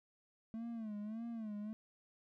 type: tone with vibrato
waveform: triangle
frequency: 220 Hz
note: A3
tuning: in tune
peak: -39 dBFS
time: 0.54-1.73 s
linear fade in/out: 0 ms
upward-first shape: sine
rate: 1.7 Hz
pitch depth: 110 cents each way
effects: none